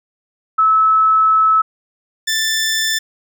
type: tone pair in turn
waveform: sine / 15% pulse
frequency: 1300 / 1767.2 Hz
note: E6 / A6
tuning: -24 / +7 cents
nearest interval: perfect fourth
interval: 531 cents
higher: second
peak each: -9 dBFS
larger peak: neither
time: 0.58-1.62 / 2.27-2.99 s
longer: first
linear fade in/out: 10 ms
effects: none